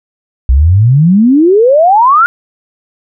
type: exponential sweep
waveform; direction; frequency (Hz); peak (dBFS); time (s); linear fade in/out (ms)
sine; up; 60.2 to 1445; -3; 0.49-2.26; 0
effects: none